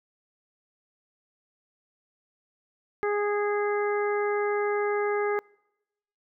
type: harmonic tone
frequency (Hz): 412.8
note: G#4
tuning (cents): -10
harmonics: 1 / 2 / 3 / 4 / 5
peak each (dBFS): -25 / -33 / -34 / -36 / -37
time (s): 3.03-5.39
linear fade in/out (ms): 0
effects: noise-tail reverb RT60 0.9 s tail -26 dB re dry